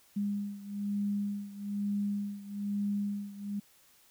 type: beating tone pair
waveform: sine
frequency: 202.8 / 203.9 Hz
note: G#3 / G#3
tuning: -41 / -32 cents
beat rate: 1.1 Hz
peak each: -33 / -36 dBFS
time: 0.16-3.6 s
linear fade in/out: 10 ms
effects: white hiss -63 dBFS RMS until 4.1 s